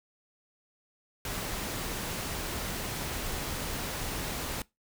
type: noise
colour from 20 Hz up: pink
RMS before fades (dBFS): -35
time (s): 1.25-4.62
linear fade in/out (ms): 2
effects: noise-tail reverb RT60 0.2 s tail -22 dB re dry